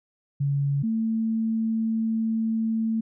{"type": "tone pair in turn", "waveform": "sine", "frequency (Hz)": [140.8, 223.5], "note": ["C#3", "A3"], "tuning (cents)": [27, 27], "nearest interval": "minor sixth", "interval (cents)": 800, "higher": "second", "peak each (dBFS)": [-21, -22], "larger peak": "first", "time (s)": [[0.4, 0.83], [0.83, 3.01]], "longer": "second", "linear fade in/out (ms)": 10, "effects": []}